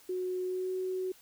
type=tone with pitch glide; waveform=sine; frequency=366.8 to 372.1 Hz; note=F#4 to F#4; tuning=-15 to +10 cents; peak=-31 dBFS; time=0.09-1.12 s; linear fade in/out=5 ms; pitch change=+25 cents; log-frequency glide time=0.44-0.71 s; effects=white hiss -59 dBFS RMS until 1.21 s